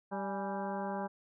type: harmonic tone with a mistuned harmonic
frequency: 196 Hz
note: G3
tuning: in tune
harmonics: 1 / 2 / 3 / 4 / 5 / 6 / 7 / 8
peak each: -39 / -43 / -41 / -40 / -43 / -50 / -52 / -49 dBFS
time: 0.11-1.08 s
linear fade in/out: 20 ms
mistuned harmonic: 4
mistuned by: +80 cents
effects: none